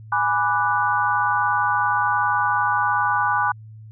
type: chord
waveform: sine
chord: G# half-diminished seventh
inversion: none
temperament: equal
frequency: 830.6 / 987.8 / 1174.7 / 1480 Hz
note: G#5 / B5 / D6 / F#6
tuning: 0 / 0 / 0 / 0 cents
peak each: -23 dBFS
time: 0.12-3.52 s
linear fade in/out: 5 ms
effects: added 109 Hz sine -38 dBFS peak until 3.91 s